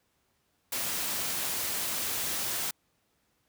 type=noise; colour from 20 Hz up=white; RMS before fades=-32 dBFS; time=0.72-2.71 s; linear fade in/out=5 ms; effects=pink hiss -73 dBFS RMS until 3.48 s + high-pass 60 Hz 12 dB/octave